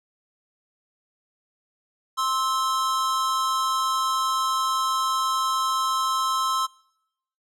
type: tone pair together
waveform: square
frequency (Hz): 1054.3 / 1305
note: C6 / E6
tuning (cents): +13 / -18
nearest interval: major third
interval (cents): 369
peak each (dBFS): -25 / -26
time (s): 2.17-6.67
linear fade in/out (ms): 20
effects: noise-tail reverb RT60 0.8 s tail -24 dB re dry + low-pass 11000 Hz 12 dB/octave